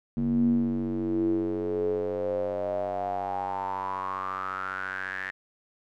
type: tone with band-pass filter sweep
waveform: square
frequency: 47.27 Hz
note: F#1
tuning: 38 cents sharp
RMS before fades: -29 dBFS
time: 0.17-5.31 s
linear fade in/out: 0 ms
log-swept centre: 210 to 1800 Hz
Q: 9
effects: none